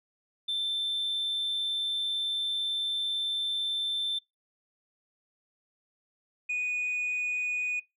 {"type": "tone pair in turn", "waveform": "sine", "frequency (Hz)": [3551, 2474], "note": ["A7", "D#7"], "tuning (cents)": [15, -10], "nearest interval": "tritone", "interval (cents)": 625, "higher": "first", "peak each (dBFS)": -26, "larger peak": "neither", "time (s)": [[0.48, 4.19], [6.49, 7.8]], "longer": "first", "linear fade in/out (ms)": 10, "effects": ["noise-tail reverb RT60 0.2 s tail -25 dB re dry", "tanh soft clip ceiling -26 dBFS"]}